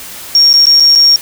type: tone with dropouts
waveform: sine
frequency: 5550 Hz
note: F8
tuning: 12 cents flat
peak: -3 dBFS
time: 0.35-1.16 s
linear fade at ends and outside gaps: 1 ms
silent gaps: 0.531-0.538 / 0.656-0.668 / 0.8-0.804 / 0.953-0.957 s
effects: white hiss -28 dBFS RMS until 1.21 s